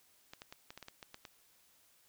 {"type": "clicks", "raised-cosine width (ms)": 0.2, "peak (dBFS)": -30, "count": 10, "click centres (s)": [0.335, 0.419, 0.525, 0.705, 0.776, 0.827, 0.884, 1.028, 1.144, 1.252], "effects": ["white hiss -68 dBFS RMS until 2.08 s"]}